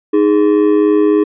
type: ring-modulated tone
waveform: triangle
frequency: 362.6 Hz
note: F#4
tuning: 35 cents flat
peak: -3 dBFS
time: 0.13-1.24 s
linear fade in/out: 10 ms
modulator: 51.7 Hz
effects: resampled to 8000 Hz